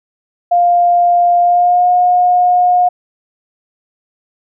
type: tone with pitch glide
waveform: sine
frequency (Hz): 701 to 718.2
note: F5 to F5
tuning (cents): +6 to +48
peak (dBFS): -7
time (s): 0.51-2.89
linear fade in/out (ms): 10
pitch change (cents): +42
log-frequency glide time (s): 1.41-1.89
effects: none